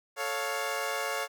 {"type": "chord", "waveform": "15% pulse", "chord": "A augmented", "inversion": "none", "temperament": "equal with one note detuned", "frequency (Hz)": [440, 554.4, 703.3], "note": ["A4", "C#5", "E#5"], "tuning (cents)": [0, 0, 12], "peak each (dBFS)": [-30, -27, -29], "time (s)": [0.16, 1.28], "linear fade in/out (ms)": 50, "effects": []}